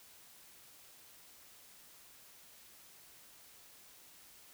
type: silence
effects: white hiss -59 dBFS RMS until 4.53 s